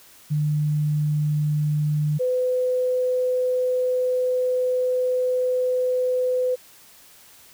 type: tone pair in turn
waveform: sine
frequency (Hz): 150 / 504.5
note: D3 / B4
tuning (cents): +37 / +37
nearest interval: octave + major sixth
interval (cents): 2100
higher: second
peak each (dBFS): -19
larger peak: neither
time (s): 0.3-2.19 / 2.19-6.56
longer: second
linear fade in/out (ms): 20
effects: white hiss -50 dBFS RMS until 7.53 s